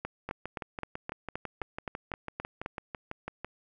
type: two click trains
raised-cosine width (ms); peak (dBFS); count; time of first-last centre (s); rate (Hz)
0.5; -19 / -21; 11 / 20; 0.05-2.661 / 0.29-3.446; 3.83 / 6.02
effects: none